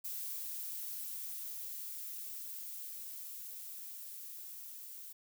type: noise with level ramp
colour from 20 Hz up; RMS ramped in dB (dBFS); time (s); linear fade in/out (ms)
violet; -41 to -49; 0.04-5.13; 10
effects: none